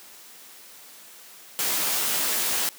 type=noise with comb filter; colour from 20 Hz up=white; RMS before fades=-25 dBFS; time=1.59-2.69 s; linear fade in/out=0 ms; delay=15 ms; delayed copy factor=-0.6; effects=white hiss -47 dBFS RMS until 2.78 s + high-pass 200 Hz 12 dB/octave